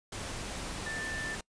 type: tone in noise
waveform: sine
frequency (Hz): 1773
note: A6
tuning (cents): +13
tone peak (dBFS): -36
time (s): 0.86-1.35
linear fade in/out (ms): 5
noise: pink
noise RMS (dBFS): -39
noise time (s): 0.12-1.41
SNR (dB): 0
effects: noise-tail reverb RT60 0.1 s tail -24 dB re dry + resampled to 22050 Hz